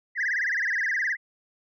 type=tone with vibrato; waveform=sine; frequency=1807 Hz; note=A6; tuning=46 cents sharp; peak=-22 dBFS; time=0.15-1.17 s; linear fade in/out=50 ms; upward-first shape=sine; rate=19 Hz; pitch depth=210 cents each way; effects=tanh soft clip ceiling -20 dBFS